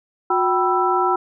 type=tone cluster; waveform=sine; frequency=362.4 / 772 / 984 / 1326 Hz; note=F#4 / G5 / B5 / E6; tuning=-36 / -27 / -7 / +10 cents; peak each=-21 dBFS; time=0.3-1.16 s; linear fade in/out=5 ms; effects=none